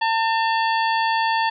harmonic tone with a mistuned harmonic, 900 Hz, A5, 39 cents sharp, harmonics 1 / 2 / 3 / 4 / 5, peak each -19 / -25 / -29 / -31 / -33 dBFS, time 0.01-1.5 s, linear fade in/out 10 ms, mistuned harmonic 4, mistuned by -99 cents, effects none

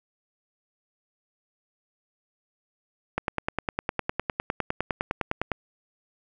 click train, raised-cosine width 0.5 ms, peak -10 dBFS, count 24, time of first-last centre 3.18-5.517 s, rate 9.84 Hz, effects none

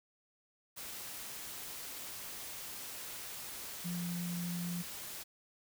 sine tone in noise, 174.61 Hz, F3, in tune, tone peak -36 dBFS, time 3.84-4.83 s, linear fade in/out 20 ms, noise white, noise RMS -45 dBFS, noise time 0.76-5.24 s, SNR +6 dB, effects none

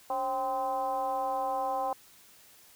sine tone with frequency modulation, 784 Hz, G5, in tune, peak -28 dBFS, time 0.1-1.93 s, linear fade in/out 2 ms, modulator 250 Hz, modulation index 1, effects white hiss -57 dBFS RMS until 2.75 s

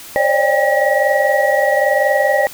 sine tone cluster, 536 / 580 / 601 / 797 / 1913 Hz, C5 / D5 / D5 / G5 / A#6, +42 / -22 / +40 / +28 / +44 cents, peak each -18 dBFS, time 0.16-2.47 s, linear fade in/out 0 ms, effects white hiss -35 dBFS RMS until 2.53 s

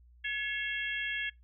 harmonic tone with a mistuned harmonic, 544 Hz, C#5, 33 cents flat, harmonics 3 / 4 / 5 / 6, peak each -35 / -37 / -39 / -41 dBFS, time 0.24-1.3 s, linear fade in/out 10 ms, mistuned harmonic 3, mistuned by +69 cents, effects noise-tail reverb RT60 0.2 s tail -25 dB re dry + added 60 Hz sine -56 dBFS peak until 1.43 s

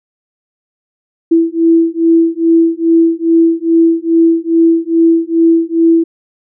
sine beating tone pair, 329.6 / 332 Hz, E4 / E4, 0 / +12 cents, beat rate 2.4 Hz, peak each -10 dBFS, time 1.31-6.04 s, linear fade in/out 10 ms, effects none

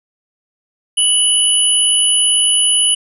sine tone pair together, 2960 / 9949 Hz, F#7 / D#9, 0 / -1 cents, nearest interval octave + major sixth, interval 2099 cents, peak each -13 dBFS, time 0.97-2.95 s, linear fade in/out 10 ms, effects none

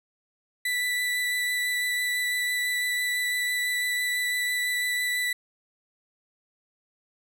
35% pulse tone with vibrato, 1977 Hz, B6, 1 cent sharp, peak -23 dBFS, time 0.65-5.33 s, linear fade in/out 5 ms, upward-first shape sine, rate 6 Hz, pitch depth 10 cents each way, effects none

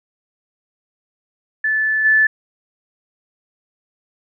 sine tone with level steps, 1744 Hz, A6, 16 cents flat, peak -15 / -10 dBFS, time 1.64-2.27 s, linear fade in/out 5 ms, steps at 2.04 s, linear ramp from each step 20 ms, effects none

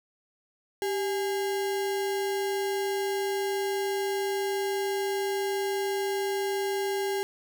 sine tone with sample-and-hold, 392 Hz, G4, in tune, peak -26 dBFS, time 0.82-7.23 s, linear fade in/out 0 ms, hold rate 1225 Hz, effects none

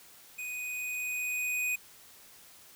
square tone with level ramp, 2489 Hz, D#7, in tune, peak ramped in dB -37 to -29 dBFS, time 0.38-1.76 s, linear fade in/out 10 ms, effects white hiss -55 dBFS RMS until 2.75 s

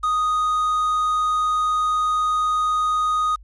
triangle tone with quantisation, 1244 Hz, D#6, 1 cent flat, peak -16 dBFS, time 0.03-3.36 s, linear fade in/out 10 ms, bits 7, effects added 50 Hz sine -42 dBFS peak until 3.43 s + resampled to 24000 Hz

